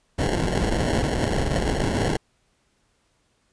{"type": "noise with sample-and-hold", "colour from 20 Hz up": "pink", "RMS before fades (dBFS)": -23, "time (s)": [0.18, 2.17], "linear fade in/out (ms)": 10, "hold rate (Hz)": 1225, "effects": ["pink hiss -67 dBFS RMS until 3.52 s", "resampled to 22050 Hz"]}